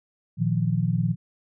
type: chord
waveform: sine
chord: Bb suspended fourth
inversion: none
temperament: equal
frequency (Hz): 116.54 / 155.56 / 174.61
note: Bb2 / Eb3 / F3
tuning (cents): 0 / 0 / 0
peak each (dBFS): -25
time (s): 0.37-1.16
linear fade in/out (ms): 50
effects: none